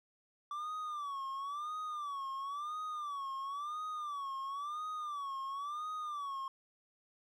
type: tone with vibrato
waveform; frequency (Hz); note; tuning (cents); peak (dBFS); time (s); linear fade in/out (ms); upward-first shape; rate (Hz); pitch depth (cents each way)
triangle; 1159; D6; -23; -36; 0.51-6.48; 2; sine; 0.97; 130
effects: none